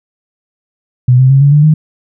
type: tone with pitch steps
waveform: sine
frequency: 125.1 / 130.49 / 136.11 / 141.97 / 148.08 / 154.46 Hz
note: B2 / C3 / C#3 / C#3 / D3 / D#3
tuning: +23 / -4 / -31 / +42 / +15 / -12 cents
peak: -3 dBFS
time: 1.08-1.74 s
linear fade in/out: 5 ms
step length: 110 ms
effects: none